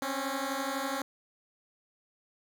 10% pulse beating tone pair, 266 / 278 Hz, C4 / C#4, +29 / +5 cents, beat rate 12 Hz, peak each -26 dBFS, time 0.02-1.02 s, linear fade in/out 2 ms, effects none

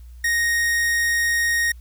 45% pulse tone, 1864.7 Hz, A#6, in tune, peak -18 dBFS, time 0.24-1.72 s, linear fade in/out 5 ms, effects added 60 Hz sine -38 dBFS peak until 1.8 s + white hiss -61 dBFS RMS until 1.8 s

